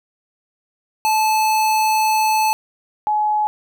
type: tone pair in turn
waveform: square / sine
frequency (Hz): 869 / 847.2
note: A5 / G#5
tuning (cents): -22 / +34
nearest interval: unison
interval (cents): 44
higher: first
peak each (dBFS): -15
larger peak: neither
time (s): 1.05-2.53 / 3.07-3.47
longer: first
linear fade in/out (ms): 0
effects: none